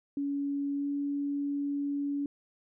sine tone with pitch glide, 282.2 to 284.3 Hz, C#4 to C#4, +31 to +44 cents, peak -29 dBFS, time 0.17-2.26 s, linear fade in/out 2 ms, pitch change +13 cents, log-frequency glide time 0.75-0.87 s, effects none

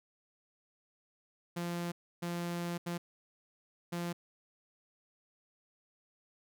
sawtooth tone bursts at uneven times, 172.8 Hz, F3, 18 cents flat, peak -31 dBFS, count 4, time 1.56-1.92 / 2.22-2.78 / 2.86-2.98 / 3.92-4.13 s, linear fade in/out 10 ms, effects none

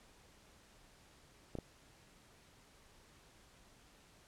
clicks, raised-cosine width 2 ms, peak -28 dBFS, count 2, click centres 1.553 / 1.587 s, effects pink hiss -64 dBFS RMS until 4.27 s + low-pass 10000 Hz 12 dB/octave

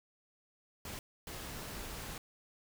pink noise bursts at uneven times, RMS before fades -44 dBFS, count 2, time 0.85-0.99 / 1.27-2.18 s, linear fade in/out 2 ms, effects none

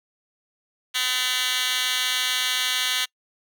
10% pulse tone with high-pass filter, 253.3 Hz, B3, 44 cents sharp, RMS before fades -24 dBFS, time 0.94-3.06 s, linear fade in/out 20 ms, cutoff 2600 Hz, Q 4.3, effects noise-tail reverb RT60 0.1 s tail -26 dB re dry

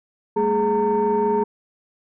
sine tone cluster, 201.3 / 226.7 / 418.2 / 916 Hz, G3 / A#3 / G#4 / A#5, +46 / -48 / +12 / -31 cents, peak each -27 / -26 / -18 / -21 dBFS, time 0.36-1.44 s, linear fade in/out 10 ms, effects tanh soft clip ceiling -11 dBFS

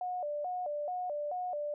sine tone with vibrato, 654 Hz, E5, 14 cents flat, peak -33 dBFS, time 0.01-1.74 s, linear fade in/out 2 ms, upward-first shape square, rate 2.3 Hz, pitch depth 180 cents each way, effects none

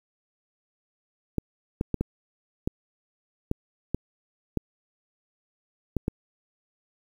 clicks, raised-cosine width 3 ms, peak -12 dBFS, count 10, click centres 1.383 / 1.811 / 1.943 / 2.01 / 2.675 / 3.514 / 3.946 / 4.573 / 5.967 / 6.081 s, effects 8-bit

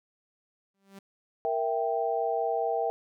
sawtooth tone with exponential growth, 196 Hz, G3, in tune, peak -39 dBFS, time 0.74-0.99 s, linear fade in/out 5 ms, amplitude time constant 54 ms
sine chord, E diminished, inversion second, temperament equal, 466.2 / 659.3 / 784 Hz, Bb4 / E5 / G5, 0 / 0 / 0 cents, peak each -30 dBFS, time 1.45-2.9 s, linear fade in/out 0 ms
effects none

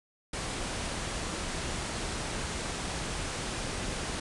pink low-pass noise, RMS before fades -35 dBFS, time 0.33-4.2 s, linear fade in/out 5 ms, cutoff 10000 Hz, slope 96 dB/octave, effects none

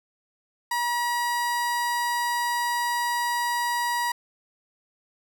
30% pulse tone, 960 Hz, B5, 49 cents flat, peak -21 dBFS, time 0.71-4.12 s, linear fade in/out 5 ms, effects none

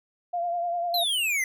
sine tone with vibrato, 694 Hz, F5, 11 cents flat, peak -25 dBFS, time 0.33-1.04 s, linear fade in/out 10 ms, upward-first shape triangle, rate 10 Hz, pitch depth 46 cents each way
square exponential sweep, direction down, 4186 to 2000 Hz, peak -24 dBFS, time 0.94-1.44 s, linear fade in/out 2 ms
effects none

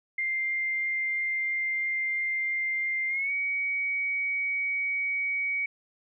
sine tone with pitch glide, 2099 to 2250 Hz, C7 to C#7, +5 to +25 cents, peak -26 dBFS, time 0.18-5.66 s, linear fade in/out 5 ms, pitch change +120 cents, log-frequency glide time 3.08-3.32 s, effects none

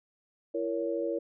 sine chord, A# diminished, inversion second, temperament just, 335.6 / 466.2 / 559.4 Hz, E4 / A#4 / C#5, +31 / 0 / +16 cents, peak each -33 dBFS, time 0.54-1.19 s, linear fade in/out 10 ms, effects none

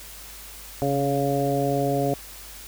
harmonic tone with a mistuned harmonic, 140 Hz, C#3, 18 cents sharp, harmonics 1 / 2 / 3 / 4 / 5, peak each -27 / -27 / -27 / -27 / -27 dBFS, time 0.82-2.14 s, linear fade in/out 0 ms, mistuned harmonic 1, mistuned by -28 cents, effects added 50 Hz sine -46 dBFS peak until 2.67 s + white hiss -42 dBFS RMS until 2.67 s

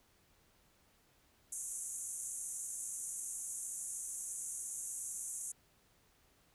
white band-pass noise, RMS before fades -43 dBFS, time 1.52-5.52 s, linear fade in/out 5 ms, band 6300 to 11000 Hz, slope 96 dB/octave, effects pink hiss -70 dBFS RMS until 6.54 s

